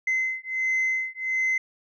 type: beating tone pair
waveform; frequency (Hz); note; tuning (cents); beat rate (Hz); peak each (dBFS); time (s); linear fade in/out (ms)
sine; 2055 / 2056.4; C7 / C7; -32 / -31; 1.4; -25; 0.07-1.58; 5
effects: tanh soft clip ceiling -19 dBFS